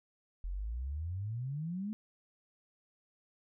sine exponential sweep, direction up, 42 to 220 Hz, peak -35 dBFS, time 0.44-1.93 s, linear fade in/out 0 ms, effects none

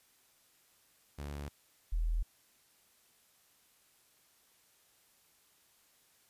sawtooth / sine tone pair in turn, 72 / 40.71 Hz, D2 / E1, -34 / -21 cents, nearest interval minor seventh, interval 987 cents, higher first, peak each -36 / -29 dBFS, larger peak second, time 1.18-1.49 / 1.92-2.23 s, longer neither, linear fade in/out 10 ms, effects white hiss -68 dBFS RMS until 6.29 s + resampled to 32000 Hz

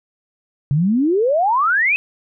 sine exponential sweep, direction up, 134.1 to 2606 Hz, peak -13 dBFS, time 0.71-1.96 s, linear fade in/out 0 ms, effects none

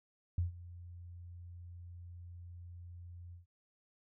sine tone with ADSR envelope, 87.31 Hz, F2, in tune, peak -28 dBFS, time 0.38-3.46 s, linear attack 3 ms, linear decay 130 ms, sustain -19 dB, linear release 130 ms, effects none

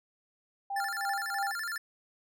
sine tone with tremolo, 794 Hz, G5, 22 cents sharp, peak -29 dBFS, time 0.7-1.52 s, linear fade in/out 5 ms, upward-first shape triangle, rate 3.1 Hz, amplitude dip 90%
square tone with vibrato, 1568 Hz, G6, in tune, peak -34 dBFS, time 0.76-1.78 s, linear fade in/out 5 ms, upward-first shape square, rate 12 Hz, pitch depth 200 cents each way
effects none

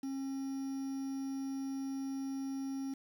triangle tone with quantisation, 270 Hz, C#4, 45 cents flat, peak -34 dBFS, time 0.03-2.94 s, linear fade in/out 5 ms, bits 9, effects none

